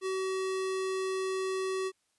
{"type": "tone", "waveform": "square", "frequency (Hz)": 379, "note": "F#4", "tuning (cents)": 42, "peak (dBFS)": -31, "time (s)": [0.01, 1.92], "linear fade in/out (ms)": 50, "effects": ["white hiss -75 dBFS RMS until 2.18 s", "resampled to 24000 Hz"]}